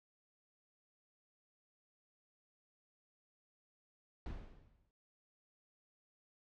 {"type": "noise with exponential decay", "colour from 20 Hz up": "brown", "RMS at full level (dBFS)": -41, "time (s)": [4.26, 4.91], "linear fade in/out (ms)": 1, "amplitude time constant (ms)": 140, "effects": ["low-pass 4000 Hz 12 dB/octave"]}